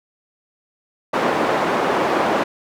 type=band-pass noise; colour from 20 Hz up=white; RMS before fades=-19 dBFS; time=1.13-2.44 s; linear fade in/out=10 ms; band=250 to 930 Hz; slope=12 dB/octave; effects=none